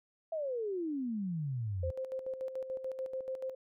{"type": "exponential sweep", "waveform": "sine", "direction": "down", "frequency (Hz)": [666, 78.5], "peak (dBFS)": -33, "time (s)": [0.32, 1.91], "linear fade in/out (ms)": 5}
{"type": "tone with tremolo", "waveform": "sine", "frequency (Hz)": 523.3, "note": "C5", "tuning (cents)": 0, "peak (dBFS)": -34, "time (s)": [1.83, 3.55], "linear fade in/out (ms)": 5, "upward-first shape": "square", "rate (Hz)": 6.9, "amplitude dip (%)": 60}
{"effects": []}